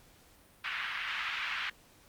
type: band-pass noise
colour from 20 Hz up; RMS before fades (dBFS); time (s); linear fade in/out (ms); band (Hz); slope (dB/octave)
white; -36; 0.64-1.7; 5; 1200 to 2800; 24
effects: pink hiss -61 dBFS RMS until 2.08 s + Opus 48 kbps